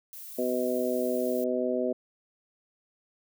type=noise; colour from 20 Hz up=violet; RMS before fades=-43 dBFS; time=0.13-1.44 s; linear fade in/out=0 ms
type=harmonic tone; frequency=125.7 Hz; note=B2; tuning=31 cents sharp; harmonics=2 / 3 / 4 / 5; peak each=-31 / -31 / -31 / -31 dBFS; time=0.38-1.93 s; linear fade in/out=10 ms
effects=none